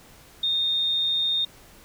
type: tone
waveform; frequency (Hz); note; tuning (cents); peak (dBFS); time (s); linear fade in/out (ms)
sine; 3667; A#7; -29; -21; 0.43-1.45; 5
effects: pink hiss -51 dBFS RMS until 1.84 s

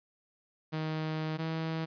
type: tone pair in turn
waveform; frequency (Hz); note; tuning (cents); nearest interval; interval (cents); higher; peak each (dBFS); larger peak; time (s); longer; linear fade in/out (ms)
sawtooth; 156.9 / 161.31; D#3 / E3; +15 / -37; unison; 48; second; -28; neither; 0.72-1.38 / 1.38-1.86; first; 20
effects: resampled to 11025 Hz + 11-bit

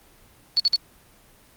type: tone bursts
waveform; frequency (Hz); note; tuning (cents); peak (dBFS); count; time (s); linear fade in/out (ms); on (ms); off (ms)
sine; 4435; C#8; 0; -15; 3; 0.57-0.759; 0; 27; 54
effects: pink hiss -54 dBFS RMS until 1.56 s + Opus 24 kbps

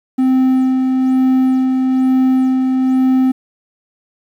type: tone with tremolo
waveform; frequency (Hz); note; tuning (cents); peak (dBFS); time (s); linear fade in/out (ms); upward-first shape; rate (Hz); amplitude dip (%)
triangle; 259.7; C4; -13; -7; 0.18-3.32; 10; sine; 1.1; 30
effects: 8-bit

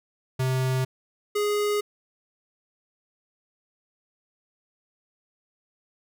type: tone pair in turn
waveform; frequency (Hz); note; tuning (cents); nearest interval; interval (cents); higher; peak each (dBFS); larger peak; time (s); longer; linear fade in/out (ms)
square; 130 / 415; C3 / G#4; -11 / -1; octave + minor sixth; 2010; second; -23; neither; 0.39-0.85 / 1.35-1.81; neither; 10
effects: none

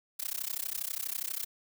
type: noise with amplitude modulation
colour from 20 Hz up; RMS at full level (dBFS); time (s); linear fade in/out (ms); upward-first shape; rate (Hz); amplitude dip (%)
blue; -32; 0.19-1.45; 10; sine; 32.3; 100
effects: none

